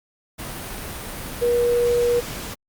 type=tone in noise; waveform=sine; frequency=480 Hz; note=B4; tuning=49 cents flat; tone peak=-16 dBFS; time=1.41-2.21 s; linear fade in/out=20 ms; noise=pink; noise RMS=-32 dBFS; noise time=0.38-2.55 s; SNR=+13 dB; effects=Opus 48 kbps